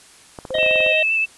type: clicks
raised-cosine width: 1 ms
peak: -18 dBFS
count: 11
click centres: 0.388 / 0.452 / 0.506 / 0.553 / 0.585 / 0.63 / 0.663 / 0.711 / 0.758 / 0.805 / 0.864 s
type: tone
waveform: sine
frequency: 523.3 Hz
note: C5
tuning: in tune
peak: -24 dBFS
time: 0.5-0.93 s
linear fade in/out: 10 ms
type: harmonic tone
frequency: 626 Hz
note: D#5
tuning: 10 cents sharp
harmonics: 1 / 3 / 5 / 6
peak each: -19 / -29 / -27 / -29 dBFS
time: 0.54-1.03 s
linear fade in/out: 5 ms
type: tone with vibrato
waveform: sine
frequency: 2637 Hz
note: E7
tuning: in tune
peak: -16 dBFS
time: 0.58-1.26 s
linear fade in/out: 20 ms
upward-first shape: sine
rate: 7.7 Hz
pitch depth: 18 cents each way
effects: white hiss -47 dBFS RMS until 1.37 s + resampled to 24000 Hz